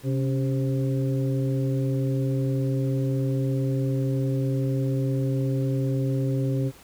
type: harmonic tone with a mistuned harmonic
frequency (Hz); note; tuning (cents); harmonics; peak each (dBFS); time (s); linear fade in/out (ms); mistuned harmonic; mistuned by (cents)
132.3; C3; +20; 1 / 2 / 3 / 4; -23 / -29 / -33 / -35; 0.03-6.72; 50; 2; +69
effects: pink hiss -50 dBFS RMS until 6.83 s